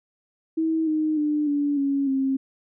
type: tone with pitch steps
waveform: sine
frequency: 321.6 / 310.1 / 299 / 288.3 / 278 / 268.1 Hz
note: E4 / D#4 / D4 / D4 / C#4 / C4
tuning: -43 / -6 / +31 / -32 / +5 / +42 cents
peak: -20 dBFS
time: 0.57-2.37 s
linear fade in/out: 10 ms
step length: 300 ms
effects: none